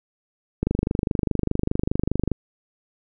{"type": "click train", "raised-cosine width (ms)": 3, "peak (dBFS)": -8, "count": 43, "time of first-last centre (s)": [0.63, 2.317], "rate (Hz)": 24.9, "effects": []}